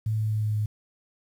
sine tone with pitch steps, 109.2 / 108.45 / 107.7 / 106.95 / 106.21 Hz, A2 / A2 / A2 / A2 / G#2, -13 / -25 / -37 / -49 / +39 cents, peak -23 dBFS, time 0.06-0.66 s, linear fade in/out 5 ms, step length 120 ms, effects 9-bit

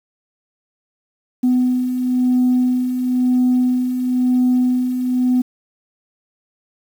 sine beating tone pair, 250.1 / 251.09 Hz, B3 / B3, +22 / +29 cents, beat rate 0.99 Hz, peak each -21 / -13 dBFS, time 1.43-5.42 s, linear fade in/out 10 ms, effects tanh soft clip ceiling -9 dBFS + 7-bit

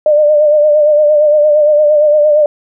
sine tone with vibrato, 600 Hz, D5, 37 cents sharp, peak -5 dBFS, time 0.06-2.46 s, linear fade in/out 2 ms, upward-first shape sine, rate 8.7 Hz, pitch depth 42 cents each way, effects none

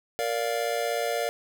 square chord, Bb major, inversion none, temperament just, 466.2 / 582.7 / 699.2 Hz, Bb4 / D5 / F5, 0 / -14 / +2 cents, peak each -31 dBFS, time 0.19-1.29 s, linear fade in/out 0 ms, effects none

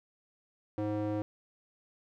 square tone with band-pass filter, 105.3 Hz, G#2, 24 cents sharp, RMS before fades -33 dBFS, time 0.78-1.22 s, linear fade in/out 0 ms, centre 410 Hz, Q 1.8, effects none

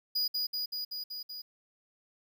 square tone with echo, 4912 Hz, D#8, 23 cents flat, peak -28 dBFS, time 0.15-0.28 s, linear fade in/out 10 ms, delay 190 ms, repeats 6, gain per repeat -2 dB, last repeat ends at 1.42 s, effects 11-bit

